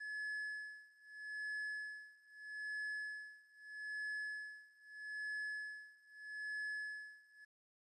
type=tone with tremolo; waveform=triangle; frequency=1708 Hz; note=G#6; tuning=48 cents sharp; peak=-38 dBFS; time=0-7.45 s; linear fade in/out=10 ms; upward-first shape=sine; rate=0.79 Hz; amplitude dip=95%; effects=resampled to 24000 Hz + 13-bit